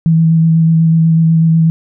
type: tone with vibrato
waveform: sine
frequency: 162.8 Hz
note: E3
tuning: 21 cents flat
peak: -6 dBFS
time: 0.06-1.7 s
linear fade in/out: 0 ms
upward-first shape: square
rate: 8.1 Hz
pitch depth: 12 cents each way
effects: none